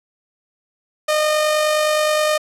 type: tone with amplitude modulation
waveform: sawtooth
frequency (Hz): 611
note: D#5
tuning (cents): -32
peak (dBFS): -10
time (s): 1.08-2.38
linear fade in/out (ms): 10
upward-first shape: sine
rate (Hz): 49.6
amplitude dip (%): 30
effects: low-pass 12000 Hz 12 dB/octave